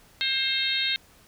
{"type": "harmonic tone", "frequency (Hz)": 531, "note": "C5", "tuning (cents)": 25, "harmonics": [3, 4, 5, 6, 7, 8], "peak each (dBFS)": [-34, -31, -32, -32, -27, -31], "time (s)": [0.21, 0.96], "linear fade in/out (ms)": 0, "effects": ["pink hiss -56 dBFS RMS until 1.27 s"]}